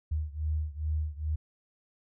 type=beating tone pair; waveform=sine; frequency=76.1 / 78.5 Hz; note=D#2 / D#2; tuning=-38 / +16 cents; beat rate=2.4 Hz; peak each=-31 / -33 dBFS; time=0.11-1.36 s; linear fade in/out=10 ms; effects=none